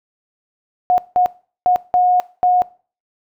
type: tone bursts at uneven times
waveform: sine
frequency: 724 Hz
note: F#5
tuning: 38 cents flat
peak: -10 dBFS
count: 5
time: 0.9-0.98 / 1.16-1.26 / 1.66-1.76 / 1.94-2.2 / 2.43-2.62 s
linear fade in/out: 0 ms
effects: noise-tail reverb RT60 0.4 s tail -21 dB re dry